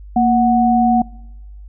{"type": "tone pair together", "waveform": "sine", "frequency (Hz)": [232.6, 739], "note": ["A#3", "F#5"], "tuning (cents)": [-4, -2], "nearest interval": "octave + minor sixth", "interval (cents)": 2002, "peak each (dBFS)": -13, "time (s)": [0.16, 1.02], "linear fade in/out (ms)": 5, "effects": ["noise-tail reverb RT60 1.0 s tail -24 dB re dry", "added 50 Hz sine -33 dBFS peak until 1.68 s"]}